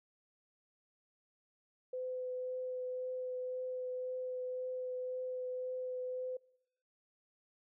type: tone with vibrato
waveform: sine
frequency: 507 Hz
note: B4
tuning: 45 cents sharp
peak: -37 dBFS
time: 1.93-6.37 s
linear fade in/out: 5 ms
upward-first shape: triangle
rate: 1.9 Hz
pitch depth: 10 cents each way
effects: noise-tail reverb RT60 0.8 s tail -24 dB re dry